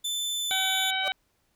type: tone with pitch glide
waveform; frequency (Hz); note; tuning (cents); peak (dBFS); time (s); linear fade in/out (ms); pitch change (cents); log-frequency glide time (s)
sawtooth; 3528 to 3506; A7 to A7; +4 to -7; -25; 0.04-0.91; 10; -11; 0.33-0.66
type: harmonic tone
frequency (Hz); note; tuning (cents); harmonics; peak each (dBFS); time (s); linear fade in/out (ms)
761; F#5; +48; 1 / 2 / 3 / 4 / 5; -32 / -32 / -32 / -32 / -32; 0.51-1.12; 0
type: tone with exponential growth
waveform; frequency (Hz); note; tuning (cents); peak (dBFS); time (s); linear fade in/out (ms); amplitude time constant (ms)
35% pulse; 592; D5; +14; -26; 0.99-1.08; 1; 19
effects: pink hiss -71 dBFS RMS until 1.55 s